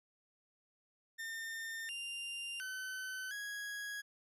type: tone with pitch steps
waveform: 40% pulse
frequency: 1811 / 2790 / 1521 / 1659 Hz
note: A6 / F7 / F#6 / G#6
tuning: +49 / -2 / +47 / -2 cents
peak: -40 dBFS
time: 1.18-4.02 s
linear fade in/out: 20 ms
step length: 710 ms
effects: resampled to 32000 Hz